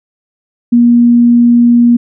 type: tone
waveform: sine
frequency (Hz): 238.4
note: A#3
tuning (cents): +39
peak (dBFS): -3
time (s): 0.72-1.97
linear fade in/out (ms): 10
effects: none